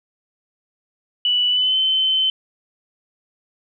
sine tone with pitch glide, 2960 to 3068 Hz, F#7 to G7, 0 to -38 cents, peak -15 dBFS, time 1.25-2.3 s, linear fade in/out 2 ms, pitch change +62 cents, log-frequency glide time 1.49-1.77 s, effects none

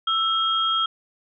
sine tone pair together, 1322 / 3248 Hz, E6 / G#7, +5 / -39 cents, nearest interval octave + major third, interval 1556 cents, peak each -22 dBFS, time 0.07-0.86 s, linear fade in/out 5 ms, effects none

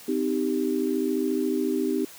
sine chord, C minor, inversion none, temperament equal with one note detuned, 257 / 311.1 / 392 Hz, C4 / Eb4 / G4, -31 / 0 / 0 cents, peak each -27 dBFS, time 0.08-2.05 s, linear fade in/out 5 ms, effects white hiss -46 dBFS RMS until 2.18 s + high-pass 80 Hz 12 dB/octave

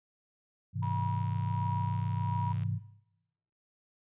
sine chord, Ab augmented, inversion none, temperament equal with one note detuned, 103.83 / 130.81 / 163.96 Hz, Ab2 / C3 / E3, 0 / 0 / -9 cents, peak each -33 / -35 / -37 dBFS, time 0.73-2.8 s, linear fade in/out 50 ms
sine tone with tremolo, 963 Hz, B5, 44 cents flat, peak -33 dBFS, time 0.82-2.53 s, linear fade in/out 10 ms, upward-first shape sine, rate 1.4 Hz, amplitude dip 65%
click train, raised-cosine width 0.3 ms, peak -36 dBFS, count 141, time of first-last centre 0.83-2.634 s, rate 77.6 Hz
effects noise-tail reverb RT60 0.9 s tail -18 dB re dry + resampled to 8000 Hz

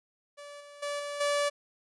sawtooth tone with level steps, 578 Hz, D5, 28 cents flat, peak -40 / -44 / -28 / -31 / -22 dBFS, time 0.37-1.5 s, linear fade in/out 20 ms, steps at 0.6 / 0.82 / 0.99 / 1.2 s, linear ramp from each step 10 ms, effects resampled to 24000 Hz

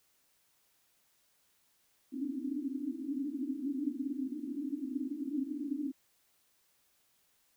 pink band-pass noise, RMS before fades -37 dBFS, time 2.12-5.92 s, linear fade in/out 20 ms, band 260 to 300 Hz, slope 96 dB/octave, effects white hiss -72 dBFS RMS until 7.56 s

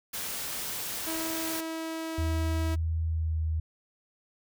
white noise, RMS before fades -35 dBFS, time 0.13-1.61 s, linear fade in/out 10 ms
sawtooth tone, 323.8 Hz, E4, 31 cents flat, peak -29 dBFS, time 1.06-2.76 s, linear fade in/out 20 ms
sine tone with pitch glide, 81.1 to 79.43 Hz, E2 to D#2, -28 to +36 cents, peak -26 dBFS, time 2.18-3.6 s, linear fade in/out 5 ms, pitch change -36 cents, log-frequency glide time 3.04-3.4 s
effects none

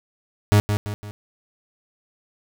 40% pulse tone with echo, 103.83 Hz, G#2, in tune, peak -11 dBFS, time 0.52-0.6 s, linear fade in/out 0 ms, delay 170 ms, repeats 3, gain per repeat -7 dB, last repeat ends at 1.11 s, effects none

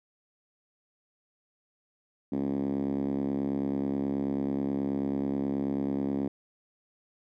5% pulse tone with band-pass filter, 69.3 Hz, C#2, in tune, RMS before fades -30 dBFS, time 2.32-6.28 s, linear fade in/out 5 ms, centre 250 Hz, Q 3.6, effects none

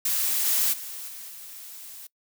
blue noise with level steps, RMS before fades -25 / -23 / -37 / -40 / -42 dBFS, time 0.05-2.07 s, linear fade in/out 5 ms, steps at 0.45 / 0.72 / 1.07 / 1.28 s, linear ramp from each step 20 ms, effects noise-tail reverb RT60 0.1 s tail -23 dB re dry

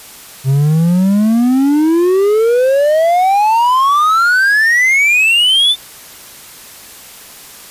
triangle exponential sweep, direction up, 130.6 to 3588 Hz, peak -6 dBFS, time 0.44-5.76 s, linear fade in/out 50 ms, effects white hiss -35 dBFS RMS until 7.7 s + resampled to 32000 Hz

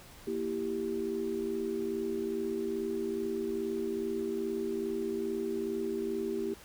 sine chord, E diminished, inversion second, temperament equal, 233.1 / 329.6 / 392 Hz, Bb3 / E4 / G4, 0 / 0 / 0 cents, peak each -38 / -37 / -33 dBFS, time 0.27-6.54 s, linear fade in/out 5 ms, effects pink hiss -53 dBFS RMS until 6.64 s

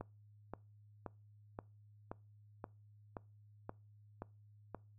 click train, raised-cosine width 1 ms, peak -29 dBFS, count 10, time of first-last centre 0.01-4.747 s, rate 1.9 Hz, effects noise-tail reverb RT60 0.3 s tail -23 dB re dry + added 104 Hz sine -60 dBFS peak until 4.98 s

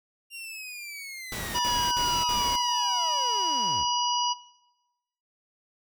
sawtooth linear sweep, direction down, 2794 to 34.65 Hz, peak -34 dBFS, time 0.3-3.86 s, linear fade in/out 50 ms
pink noise bursts, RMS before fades -35 dBFS, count 4, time 1.32-2.559 s, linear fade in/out 2 ms, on 270 ms, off 53 ms
harmonic tone, 972 Hz, B5, 28 cents flat, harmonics 1 / 3 / 5 / 6, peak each -26 / -31 / -33 / -34 dBFS, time 1.54-4.34 s, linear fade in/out 20 ms
effects noise-tail reverb RT60 1.0 s tail -21 dB re dry

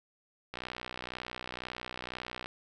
click train, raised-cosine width 0.3 ms, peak -22 dBFS, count 120, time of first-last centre 0.54-2.459 s, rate 62 Hz, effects none

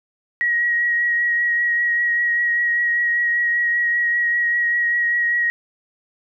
sine tone with vibrato, 1900 Hz, A#6, 33 cents sharp, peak -16 dBFS, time 0.41-5.5 s, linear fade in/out 0 ms, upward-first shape triangle, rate 5.1 Hz, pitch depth 19 cents each way, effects none

